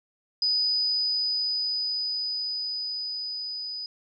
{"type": "tone with level ramp", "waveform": "sine", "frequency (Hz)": 4978, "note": "D#8", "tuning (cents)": 0, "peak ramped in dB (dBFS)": [-21, -32], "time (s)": [0.42, 3.86], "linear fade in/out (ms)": 2, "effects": []}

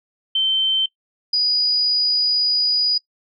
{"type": "tone pair in turn", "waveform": "sine", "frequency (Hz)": [3100, 4921], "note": ["G7", "D#8"], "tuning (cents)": [-20, -20], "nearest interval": "minor sixth", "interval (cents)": 800, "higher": "second", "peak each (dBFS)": -15, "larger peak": "neither", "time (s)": [[0.35, 0.86], [1.33, 2.98]], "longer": "second", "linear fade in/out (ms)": 5, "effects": ["noise-tail reverb RT60 0.1 s tail -20 dB re dry"]}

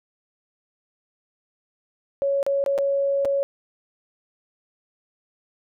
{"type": "tone with dropouts", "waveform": "sine", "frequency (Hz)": 556, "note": "C#5", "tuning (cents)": 5, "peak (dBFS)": -19, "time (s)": [2.22, 3.43], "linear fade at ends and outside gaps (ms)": 0, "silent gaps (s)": [[2.429, 2.465], [2.64, 2.662], [2.779, 2.786], [3.249, 3.254]], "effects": []}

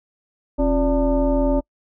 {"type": "tone with frequency modulation", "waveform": "sine", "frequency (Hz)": 270.6, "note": "C#4", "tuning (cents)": -42, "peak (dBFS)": -15, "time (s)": [0.58, 1.61], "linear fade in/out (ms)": 20, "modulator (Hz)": 312, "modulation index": 1.3, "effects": ["noise-tail reverb RT60 0.1 s tail -26 dB re dry"]}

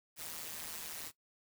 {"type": "noise with amplitude modulation", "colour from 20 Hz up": "white", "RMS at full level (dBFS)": -41, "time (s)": [0.16, 1.12], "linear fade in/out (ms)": 50, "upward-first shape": "sine", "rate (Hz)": 159, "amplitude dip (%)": 75, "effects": ["noise-tail reverb RT60 0.1 s tail -17 dB re dry"]}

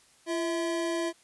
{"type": "tone pair together", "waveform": "square", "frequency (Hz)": [339.5, 651], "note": ["F4", "E5"], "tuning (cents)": [-49, -22], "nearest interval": "major seventh", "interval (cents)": 1127, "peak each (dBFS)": [-30, -34], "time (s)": [0.26, 1.13], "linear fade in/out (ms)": 50, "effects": ["white hiss -61 dBFS RMS until 1.23 s", "resampled to 24000 Hz"]}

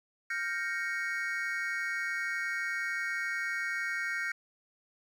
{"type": "chord", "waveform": "triangle", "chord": "G half-diminished seventh", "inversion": "third", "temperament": "equal", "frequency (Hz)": [1396.9, 1568, 1864.7, 2217], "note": ["F6", "G6", "Bb6", "Db7"], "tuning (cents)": [0, 0, 0, 0], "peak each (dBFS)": [-37, -35, -34, -36], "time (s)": [0.3, 4.32], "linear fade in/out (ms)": 5, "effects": ["11-bit"]}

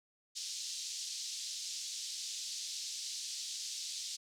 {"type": "band-pass noise", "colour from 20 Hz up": "pink", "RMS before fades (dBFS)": -42, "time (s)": [0.35, 4.17], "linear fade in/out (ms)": 20, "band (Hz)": [4000, 7200], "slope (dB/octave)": 24, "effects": []}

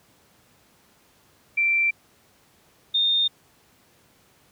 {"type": "tone pair in turn", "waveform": "sine", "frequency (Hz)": [2349, 3649], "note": ["D7", "A#7"], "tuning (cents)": [0, -38], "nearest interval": "minor sixth", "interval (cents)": 762, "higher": "second", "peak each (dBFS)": -18, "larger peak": "neither", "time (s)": [[1.57, 1.91], [2.94, 3.28]], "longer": "neither", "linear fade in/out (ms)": 10, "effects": ["pink hiss -59 dBFS RMS until 4.51 s", "high-pass 80 Hz 12 dB/octave"]}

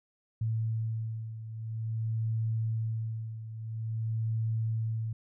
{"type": "beating tone pair", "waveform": "sine", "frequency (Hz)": [111.7, 112.19], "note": ["A2", "A2"], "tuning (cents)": [27, 34], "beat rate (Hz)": 0.49, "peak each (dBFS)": [-31, -36], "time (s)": [0.41, 5.13], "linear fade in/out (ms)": 5, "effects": []}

